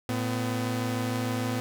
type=tone pair together; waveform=sawtooth; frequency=112.81 / 252.3 Hz; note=A2 / B3; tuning=+44 / +37 cents; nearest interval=octave + major second; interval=1393 cents; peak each=-26 dBFS; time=0.09-1.6 s; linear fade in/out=0 ms; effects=none